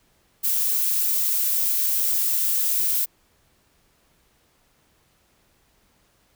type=noise; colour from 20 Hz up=violet; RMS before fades=-22 dBFS; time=0.43-3.06 s; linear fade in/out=20 ms; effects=pink hiss -63 dBFS RMS until 6.35 s